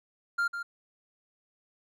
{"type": "tone with echo", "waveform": "triangle", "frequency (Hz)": 1396.9, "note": "F6", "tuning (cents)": 0, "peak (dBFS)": -23, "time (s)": [0.38, 0.48], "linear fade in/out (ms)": 10, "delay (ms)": 150, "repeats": 1, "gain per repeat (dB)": -8, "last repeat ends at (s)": 0.63, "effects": []}